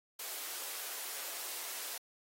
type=high-pass noise; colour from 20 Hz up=white; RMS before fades=-42 dBFS; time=0.19-1.98 s; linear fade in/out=5 ms; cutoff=370 Hz; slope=24 dB/octave; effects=AAC 48 kbps